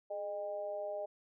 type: tone with amplitude modulation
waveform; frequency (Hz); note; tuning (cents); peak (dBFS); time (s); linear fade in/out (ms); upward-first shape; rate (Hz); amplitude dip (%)
sine; 612; D#5; -29; -33; 0.1-1.06; 10; sine; 193; 80
effects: none